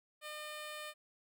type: tone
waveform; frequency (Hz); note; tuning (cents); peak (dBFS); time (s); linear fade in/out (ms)
10% pulse; 605; D#5; -49; -35; 0.21-0.94; 50
effects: none